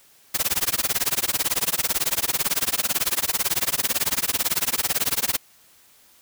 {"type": "noise with tremolo", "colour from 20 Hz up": "white", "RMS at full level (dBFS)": -20, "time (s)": [0.34, 5.37], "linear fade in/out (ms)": 10, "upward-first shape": "sine", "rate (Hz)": 18, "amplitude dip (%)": 100, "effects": ["white hiss -55 dBFS RMS until 6.21 s"]}